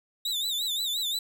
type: tone with vibrato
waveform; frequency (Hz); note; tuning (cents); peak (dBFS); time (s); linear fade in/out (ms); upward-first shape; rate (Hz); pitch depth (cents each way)
40% pulse; 3729; A#7; 0; -26; 0.25-1.19; 5; sine; 5.7; 120
effects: none